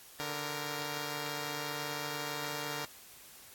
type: tone pair together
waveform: 5% pulse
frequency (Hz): 146.75 / 466.2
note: D3 / A#4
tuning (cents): -1 / 0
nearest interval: octave + minor sixth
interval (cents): 2001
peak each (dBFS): -27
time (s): 0.2-2.85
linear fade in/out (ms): 0
effects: white hiss -54 dBFS RMS until 3.54 s + AAC 64 kbps